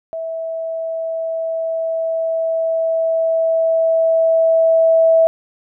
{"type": "tone with level ramp", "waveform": "sine", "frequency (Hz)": 653, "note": "E5", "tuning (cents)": -17, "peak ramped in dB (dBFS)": [-22, -8], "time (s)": [0.13, 5.27], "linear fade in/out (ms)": 0, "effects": []}